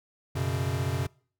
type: chord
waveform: square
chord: F# suspended fourth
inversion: none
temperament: equal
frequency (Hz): 92.5 / 123.47 / 138.59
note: F#2 / B2 / C#3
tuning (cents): 0 / 0 / 0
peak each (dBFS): -32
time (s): 0.35-1.07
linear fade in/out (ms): 10
effects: noise-tail reverb RT60 0.5 s tail -25 dB re dry